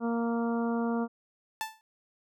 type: harmonic tone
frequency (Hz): 232.8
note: A#3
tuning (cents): -2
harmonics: 1 / 2 / 3 / 4 / 5 / 6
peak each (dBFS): -28 / -34 / -38 / -40 / -42 / -44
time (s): 0-1.08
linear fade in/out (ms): 50
type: tone with exponential decay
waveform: sawtooth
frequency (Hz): 880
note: A5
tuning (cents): 0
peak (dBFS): -24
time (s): 1.61-1.81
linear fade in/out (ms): 0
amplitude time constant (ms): 43
effects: none